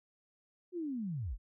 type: linear sweep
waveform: sine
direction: down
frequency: 370 to 31.1 Hz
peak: -35 dBFS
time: 0.72-1.38 s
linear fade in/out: 50 ms
effects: none